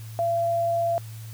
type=tone; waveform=sine; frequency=679 Hz; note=F5; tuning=49 cents flat; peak=-21 dBFS; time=0.19-0.98 s; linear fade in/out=0 ms; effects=added 111 Hz sine -36 dBFS peak until 1.33 s + white hiss -49 dBFS RMS until 1.33 s